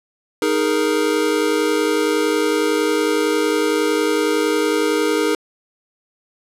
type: chord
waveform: square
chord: D# suspended fourth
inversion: none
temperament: equal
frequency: 311.1 / 415.3 / 466.2 Hz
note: D#4 / G#4 / A#4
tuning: 0 / 0 / 0 cents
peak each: -21 dBFS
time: 0.42-5.35 s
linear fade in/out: 2 ms
effects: low-pass 12000 Hz 12 dB/octave